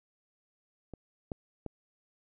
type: clicks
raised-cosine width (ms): 2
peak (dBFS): -29 / -22 / -24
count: 3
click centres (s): 0.937 / 1.318 / 1.663
effects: none